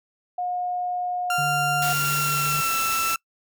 sine tone, 719 Hz, F#5, 50 cents flat, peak -24 dBFS, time 0.38-1.93 s, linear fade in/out 5 ms
30% pulse tone with pitch glide, 1390 to 1332.6 Hz, F6 to E6, -9 to +18 cents, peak -20 dBFS, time 1.3-3.16 s, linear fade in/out 2 ms, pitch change -73 cents, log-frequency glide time 1.96-2.79 s
triangle tone with vibrato, 146.83 Hz, D3, in tune, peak -27 dBFS, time 1.38-2.61 s, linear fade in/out 5 ms, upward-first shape triangle, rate 2.7 Hz, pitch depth 12 cents each way
white noise, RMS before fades -29 dBFS, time 1.82-3.15 s, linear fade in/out 2 ms
effects noise-tail reverb RT60 0.1 s tail -25 dB re dry

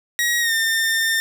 sawtooth tone with pitch glide, 1900 to 1805.8 Hz, A#6 to A6, +33 to +44 cents, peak -14 dBFS, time 0.19-1.2 s, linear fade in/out 0 ms, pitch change -89 cents, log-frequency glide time 0.4-0.53 s, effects none

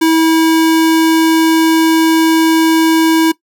square tone, 323.6 Hz, E4, 32 cents flat, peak -8 dBFS, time 0.01-3.32 s, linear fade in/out 10 ms, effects noise-tail reverb RT60 0.1 s tail -19 dB re dry

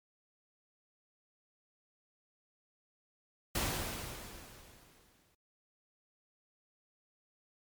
pink noise with exponential decay, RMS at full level -32 dBFS, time 3.55-5.35 s, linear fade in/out 5 ms, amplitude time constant 390 ms, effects MP3 96 kbps

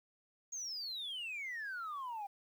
sine exponential sweep, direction down, 6670 to 784 Hz, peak -38 dBFS, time 0.52-2.27 s, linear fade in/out 10 ms, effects tanh soft clip ceiling -37 dBFS + 11-bit

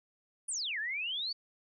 sine exponential two-way sweep, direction down then up, 9956 to 1661.2 to 4636 Hz, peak -33 dBFS, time 0.48-1.33 s, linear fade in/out 10 ms, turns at 0.79 s, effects none

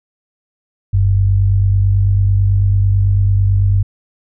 sine tone pair together, 48.94 / 98 Hz, G1 / G2, -2 / 0 cents, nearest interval octave, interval 1202 cents, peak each -16 / -10 dBFS, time 0.93-3.83 s, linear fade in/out 10 ms, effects none

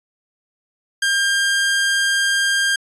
sawtooth tone, 1601 Hz, G6, 36 cents sharp, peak -12 dBFS, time 1.02-2.76 s, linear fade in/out 5 ms, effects resampled to 24000 Hz

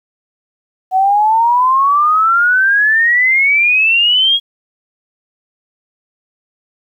sine exponential sweep, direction up, 740 to 3322 Hz, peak -8 dBFS, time 0.91-4.4 s, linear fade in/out 50 ms, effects 8-bit

